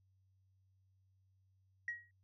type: tone with exponential decay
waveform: sine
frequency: 1900 Hz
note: A#6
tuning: 33 cents sharp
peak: -34 dBFS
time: 1.88-2.11 s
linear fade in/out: 2 ms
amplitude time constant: 49 ms
effects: tanh soft clip ceiling -31 dBFS + added 95 Hz sine -70 dBFS peak until 2.23 s